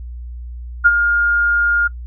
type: tone with ADSR envelope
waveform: sine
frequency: 1415 Hz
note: F6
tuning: 22 cents sharp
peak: -4 dBFS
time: 0.84-1.88 s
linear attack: 21 ms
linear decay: 40 ms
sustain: -8 dB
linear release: 13 ms
effects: noise-tail reverb RT60 0.1 s tail -25 dB re dry + added 60 Hz sine -27 dBFS peak until 2.06 s